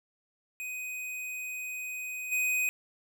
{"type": "tone with level steps", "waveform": "square", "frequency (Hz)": 2500, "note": "D#7", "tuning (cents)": 8, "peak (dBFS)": [-36, -27], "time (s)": [0.6, 2.69], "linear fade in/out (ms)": 0, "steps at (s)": 2.31, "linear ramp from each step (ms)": 20, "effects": []}